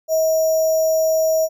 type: tone with sample-and-hold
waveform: sine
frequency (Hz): 638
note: D#5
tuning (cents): +43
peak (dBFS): -14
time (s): 0.08-1.49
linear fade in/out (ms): 50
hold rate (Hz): 6300
effects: none